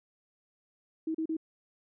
sine tone bursts, 320 Hz, D#4, 49 cents sharp, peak -29 dBFS, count 3, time 1.07-1.368 s, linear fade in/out 5 ms, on 76 ms, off 35 ms, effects none

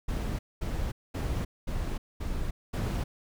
brown noise bursts, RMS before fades -31 dBFS, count 6, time 0.08-3.04 s, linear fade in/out 10 ms, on 310 ms, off 220 ms, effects none

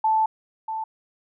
sine tone pair in turn, 877 / 882.1 Hz, A5 / A5, -6 / +4 cents, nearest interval unison, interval 10 cents, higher second, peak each -17 / -26 dBFS, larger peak first, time 0.04-0.26 / 0.68-0.84 s, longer first, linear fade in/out 5 ms, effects none

